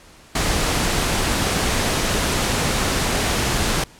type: noise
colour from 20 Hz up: pink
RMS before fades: -20 dBFS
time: 0.35-3.84 s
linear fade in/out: 5 ms
effects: pink hiss -47 dBFS RMS until 3.99 s + low-pass 10000 Hz 12 dB/octave